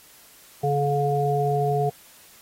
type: harmonic tone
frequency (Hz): 142.6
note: C#3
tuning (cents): +49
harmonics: 1 / 3 / 5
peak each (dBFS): -24 / -24 / -24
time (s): 0.63-1.9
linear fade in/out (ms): 10
effects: white hiss -51 dBFS RMS until 2.41 s + AAC 48 kbps